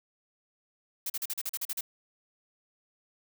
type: noise bursts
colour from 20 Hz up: blue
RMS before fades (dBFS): -33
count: 10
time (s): 1.06-1.81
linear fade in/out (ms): 5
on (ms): 39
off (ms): 40
effects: none